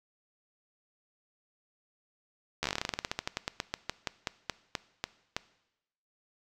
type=slowing click train; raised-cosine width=0.2 ms; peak=-13 dBFS; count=29; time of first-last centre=2.63-5.365 s; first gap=12 ms; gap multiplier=1.13; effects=noise-tail reverb RT60 0.9 s tail -19 dB re dry